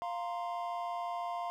triangle chord, F suspended fourth, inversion none, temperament equal, 698.5 / 932.3 / 1046.5 Hz, F5 / Bb5 / C6, 0 / 0 / 0 cents, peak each -35 / -40 / -39 dBFS, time 0.02-1.5 s, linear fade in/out 0 ms, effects none

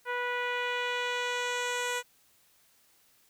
10% pulse tone with low-pass filter sweep, 490 Hz, B4, 14 cents flat, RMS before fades -32 dBFS, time 0.05-2.03 s, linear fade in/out 50 ms, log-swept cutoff 1700 to 10000 Hz, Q 1.1, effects white hiss -65 dBFS RMS until 3.29 s

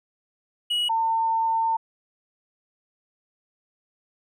triangle / sine tone pair in turn, 2913 / 902.3 Hz, F#7 / A5, -28 / +43 cents, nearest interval octave + minor sixth, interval 2029 cents, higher first, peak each -20 dBFS, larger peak neither, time 0.7-0.89 / 0.89-1.77 s, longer second, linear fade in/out 10 ms, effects none

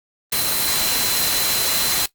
sine tone in noise, 4069 Hz, C8, 49 cents flat, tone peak -25 dBFS, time 0.32-2.06 s, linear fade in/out 5 ms, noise white, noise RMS -20 dBFS, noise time 0.32-2.06 s, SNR -8 dB, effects noise-tail reverb RT60 0.1 s tail -19 dB re dry + Opus 32 kbps

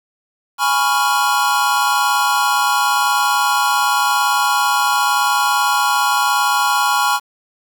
square chord, C# dominant seventh, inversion second, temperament equal, 830.6 / 987.8 / 1108.7 / 1396.9 Hz, G#5 / B5 / C#6 / E#6, 0 / 0 / 0 / 0 cents, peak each -20 dBFS, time 0.58-7.2 s, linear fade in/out 50 ms, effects 7-bit

